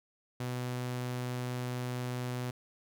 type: tone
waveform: sawtooth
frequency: 124.5 Hz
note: B2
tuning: 14 cents sharp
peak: -30 dBFS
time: 0.4-2.51 s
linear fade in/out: 5 ms
effects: none